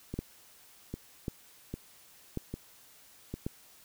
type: two click trains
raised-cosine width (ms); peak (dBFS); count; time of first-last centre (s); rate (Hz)
3; -23 / -20; 5 / 4; 0.14-3.34 / 0.19-3.465; 1.25 / 0.916
effects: white hiss -58 dBFS RMS until 3.84 s

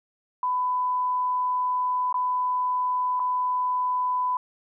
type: tone with dropouts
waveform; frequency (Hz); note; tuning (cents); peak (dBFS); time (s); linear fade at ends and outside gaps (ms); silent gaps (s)
sine; 1000; B5; +21; -22; 0.43-4.37; 2; 2.127-2.142 / 3.196-3.2
effects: none

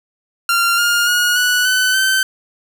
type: tone with pitch steps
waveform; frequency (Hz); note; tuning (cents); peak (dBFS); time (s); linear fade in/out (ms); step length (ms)
sawtooth; 1384 / 1413.9 / 1444.4 / 1475.6 / 1507.5 / 1540.1; F6 / F6 / F#6 / F#6 / F#6 / G6; -16 / +21 / -42 / -5 / +32 / -31; -9; 0.49-2.23; 2; 290
effects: none

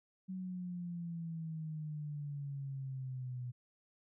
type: exponential sweep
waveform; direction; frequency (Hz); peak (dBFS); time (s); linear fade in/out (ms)
sine; down; 188.3 to 122.8; -39; 0.28-3.52; 20
effects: none

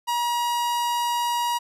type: tone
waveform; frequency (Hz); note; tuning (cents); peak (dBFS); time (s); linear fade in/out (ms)
45% pulse; 956; A#5; +43; -22; 0.07-1.59; 20
effects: resampled to 32000 Hz

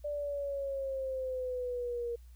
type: exponential sweep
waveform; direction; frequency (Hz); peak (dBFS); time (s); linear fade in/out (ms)
sine; down; 589 to 470; -33; 0.04-2.16; 10
effects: added 60 Hz sine -50 dBFS peak until 2.35 s + white hiss -70 dBFS RMS until 2.35 s

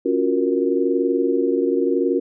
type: chord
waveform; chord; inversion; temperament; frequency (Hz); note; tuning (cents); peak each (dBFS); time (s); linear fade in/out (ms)
sine; Gb major seventh; second; equal with one note detuned; 277.2 / 349.2 / 370 / 468.1; Db4 / F4 / Gb4 / Bb4; 0 / 0 / 0 / +7; -22; 0.05-2.2; 10
effects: none

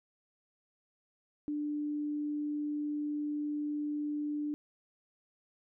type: tone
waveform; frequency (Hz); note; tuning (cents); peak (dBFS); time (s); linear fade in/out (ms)
sine; 296.1; D4; +14; -32; 1.48-4.54; 0
effects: none

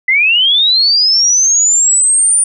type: linear sweep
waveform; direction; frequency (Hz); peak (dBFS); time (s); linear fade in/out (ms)
sine; up; 1989 to 9397; -7; 0.08-2.44; 5
effects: none

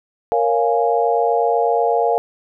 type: chord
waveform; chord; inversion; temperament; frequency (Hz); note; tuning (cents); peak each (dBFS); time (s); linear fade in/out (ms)
sine; Bb minor seventh; none; equal; 466.2 / 554.4 / 698.5 / 830.6; Bb4 / Db5 / F5 / Ab5; 0 / 0 / 0 / 0; -18 / -23 / -18 / -21; 0.32-2.18; 0
effects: none

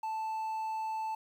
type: tone with quantisation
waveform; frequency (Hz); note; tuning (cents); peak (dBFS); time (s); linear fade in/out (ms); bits
triangle; 880; A5; 0; -31; 0.03-1.15; 5; 10
effects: none

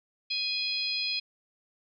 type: harmonic tone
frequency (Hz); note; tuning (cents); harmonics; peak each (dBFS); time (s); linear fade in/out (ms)
830.6; G#5; 0; 3 / 4 / 5 / 6; -34 / -36 / -32 / -34; 0.3-1.2; 10
effects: none

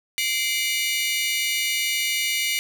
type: tone cluster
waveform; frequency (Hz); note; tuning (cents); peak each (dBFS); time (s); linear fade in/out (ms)
sawtooth; 2089 / 2321 / 2912 / 3635; C7 / D7 / F#7 / A#7; -3 / -21 / -28 / -44; -24 / -23 / -24 / -28; 0.18-2.59; 0
effects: none

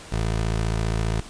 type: tone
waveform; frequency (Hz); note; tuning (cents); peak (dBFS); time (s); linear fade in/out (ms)
20% pulse; 55; A1; 0; -17; 0.12-1.21; 5
effects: pink hiss -42 dBFS RMS until 1.29 s + resampled to 22050 Hz

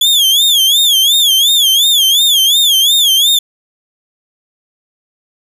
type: tone with vibrato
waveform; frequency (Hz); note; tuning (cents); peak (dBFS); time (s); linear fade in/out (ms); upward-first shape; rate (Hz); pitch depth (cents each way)
40% pulse; 3379; G#7; +29; -6; 0.01-3.39; 5; sine; 2.8; 150
effects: none

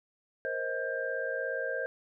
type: tone cluster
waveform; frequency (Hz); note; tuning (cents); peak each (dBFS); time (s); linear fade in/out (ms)
sine; 473 / 530 / 632 / 1590; A#4 / C5 / D#5 / G6; +25 / +22 / +27 / +24; -38 / -35 / -38 / -35; 0.45-1.86; 0
effects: none

